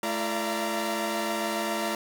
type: tone cluster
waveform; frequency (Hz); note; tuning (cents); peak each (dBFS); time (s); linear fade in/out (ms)
sawtooth; 218.8 / 337.8 / 585 / 683 / 933; A3 / E4 / D5 / F5 / A#5; -9 / +42 / -7 / -39 / +1; -30; 0.03-1.95; 2
effects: none